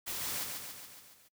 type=noise with echo; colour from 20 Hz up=white; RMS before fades=-38 dBFS; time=0.06-0.45 s; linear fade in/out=20 ms; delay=140 ms; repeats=6; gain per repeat=-4 dB; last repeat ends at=1.29 s; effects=noise-tail reverb RT60 0.1 s tail -24 dB re dry